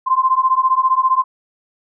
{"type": "beating tone pair", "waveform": "sine", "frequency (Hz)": [1036, 1051], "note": ["C6", "C6"], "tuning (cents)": [-17, 7], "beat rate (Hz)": 15, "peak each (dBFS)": -15, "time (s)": [0.06, 1.24], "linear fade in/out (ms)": 20, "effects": []}